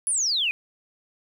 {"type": "exponential sweep", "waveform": "sine", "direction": "down", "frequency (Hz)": [10540, 2400], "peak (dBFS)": -21, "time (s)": [0.07, 0.51], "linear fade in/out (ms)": 0, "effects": ["9-bit"]}